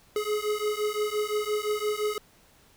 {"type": "beating tone pair", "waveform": "square", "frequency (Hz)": [419.1, 424.9], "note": ["G#4", "G#4"], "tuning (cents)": [16, 40], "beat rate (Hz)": 5.8, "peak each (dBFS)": -30, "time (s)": [0.16, 2.18], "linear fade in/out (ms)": 2, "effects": ["pink hiss -59 dBFS RMS until 2.76 s"]}